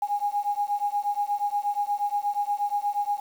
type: beating tone pair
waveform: sine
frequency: 816 / 824.4 Hz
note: G#5 / G#5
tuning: -31 / -13 cents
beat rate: 8.4 Hz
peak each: -27 dBFS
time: 0.02-3.2 s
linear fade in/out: 5 ms
effects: 8-bit